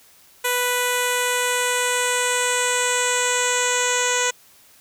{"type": "tone with low-pass filter sweep", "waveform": "10% pulse", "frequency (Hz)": 493.9, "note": "B4", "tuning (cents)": 0, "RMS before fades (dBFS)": -21, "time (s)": [0.44, 4.31], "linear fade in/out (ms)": 10, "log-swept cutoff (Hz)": [11000, 6900], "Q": 3.5, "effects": ["white hiss -52 dBFS RMS until 4.8 s"]}